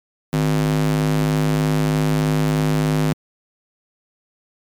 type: tone with high-pass filter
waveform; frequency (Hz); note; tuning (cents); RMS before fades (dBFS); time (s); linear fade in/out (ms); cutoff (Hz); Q
square; 51.6; G#1; -10; -18; 0.33-3.13; 0; 180; 2.8
effects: MP3 96 kbps